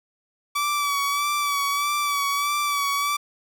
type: tone with vibrato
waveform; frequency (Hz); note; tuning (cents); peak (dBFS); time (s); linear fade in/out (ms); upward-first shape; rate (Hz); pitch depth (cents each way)
sawtooth; 1149; D6; -38; -18; 0.55-3.17; 10; sine; 1.6; 36
effects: none